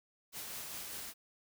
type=noise with tremolo; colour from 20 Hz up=white; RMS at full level=-43 dBFS; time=0.32-1.14 s; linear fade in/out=50 ms; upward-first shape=sine; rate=5 Hz; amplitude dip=25%; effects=none